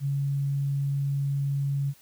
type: tone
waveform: sine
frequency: 139.8 Hz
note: C#3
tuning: 15 cents sharp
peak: -24 dBFS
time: 0-1.94 s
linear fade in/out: 50 ms
effects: white hiss -57 dBFS RMS until 2.01 s